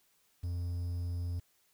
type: tone with quantisation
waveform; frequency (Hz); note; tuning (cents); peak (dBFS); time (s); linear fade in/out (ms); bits
triangle; 87.31; F2; 0; -31; 0.43-1.4; 10; 10
effects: white hiss -71 dBFS RMS until 1.73 s